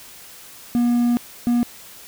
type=tone bursts at uneven times; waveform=triangle; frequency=240 Hz; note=B3; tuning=49 cents flat; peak=-13 dBFS; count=2; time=0.75-1.17 / 1.47-1.63 s; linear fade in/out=0 ms; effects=white hiss -42 dBFS RMS until 2.07 s